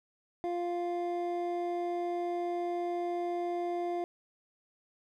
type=tone pair together; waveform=triangle; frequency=349.2 / 698.5 Hz; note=F4 / F5; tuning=0 / 0 cents; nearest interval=octave; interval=1200 cents; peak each=-31 / -33 dBFS; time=0.44-4.04 s; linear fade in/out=0 ms; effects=none